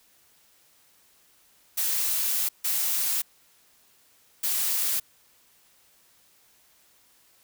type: noise bursts at uneven times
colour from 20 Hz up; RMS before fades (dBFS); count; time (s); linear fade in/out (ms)
blue; -26; 3; 1.77-2.49 / 2.64-3.22 / 4.43-5; 10
effects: white hiss -61 dBFS RMS until 7.43 s